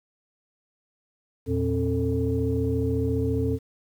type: tone cluster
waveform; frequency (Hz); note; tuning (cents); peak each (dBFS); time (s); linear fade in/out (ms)
sine; 82.6 / 117.1 / 266.6 / 443.2; E2 / A#2 / C4 / A4; +4 / +8 / +33 / +13; -27; 1.46-3.59; 50
effects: tanh soft clip ceiling -13 dBFS + 9-bit